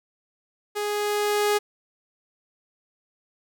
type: tone with level ramp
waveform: sawtooth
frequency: 415.3 Hz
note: G#4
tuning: in tune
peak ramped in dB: -22 to -15 dBFS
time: 0.75-1.59 s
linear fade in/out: 20 ms
effects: none